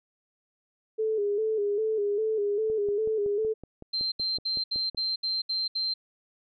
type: tone with vibrato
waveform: sine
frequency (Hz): 422.8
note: G#4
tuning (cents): +31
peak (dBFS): -24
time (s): 0.98-3.54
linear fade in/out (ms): 20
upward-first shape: square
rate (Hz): 2.5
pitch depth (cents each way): 61
type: click train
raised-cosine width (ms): 2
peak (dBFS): -29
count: 13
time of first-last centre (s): 2.7-4.947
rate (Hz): 5.34
type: tone bursts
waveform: sine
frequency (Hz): 4137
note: C8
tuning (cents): -20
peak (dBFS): -26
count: 8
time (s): 3.93-5.94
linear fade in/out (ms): 10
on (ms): 190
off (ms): 70
effects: none